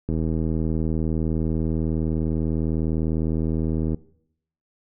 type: click train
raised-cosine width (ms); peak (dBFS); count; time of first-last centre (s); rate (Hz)
3; -13; 309; 0.09-3.945; 79.9
effects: noise-tail reverb RT60 0.7 s tail -19 dB re dry